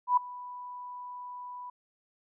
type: tone with ADSR envelope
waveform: sine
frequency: 987.8 Hz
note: B5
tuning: in tune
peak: -18 dBFS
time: 0.07-1.7 s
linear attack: 100 ms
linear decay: 7 ms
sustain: -21 dB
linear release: 5 ms
effects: none